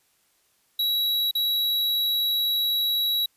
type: tone with dropouts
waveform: square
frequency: 3888 Hz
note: B7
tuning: 28 cents flat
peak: -22 dBFS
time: 0.79-3.26 s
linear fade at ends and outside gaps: 5 ms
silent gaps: 1.312-1.351 s
effects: white hiss -66 dBFS RMS until 3.36 s + resampled to 32000 Hz